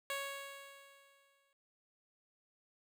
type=tone with exponential decay; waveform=10% pulse; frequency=554.4 Hz; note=C#5; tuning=in tune; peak=-28 dBFS; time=0.1-1.53 s; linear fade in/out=1 ms; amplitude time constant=310 ms; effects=none